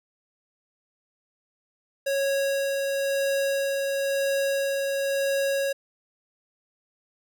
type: tone with tremolo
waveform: square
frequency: 551 Hz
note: C#5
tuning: 11 cents flat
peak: -23 dBFS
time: 2.06-5.73 s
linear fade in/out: 10 ms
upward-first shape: sine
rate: 0.98 Hz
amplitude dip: 25%
effects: none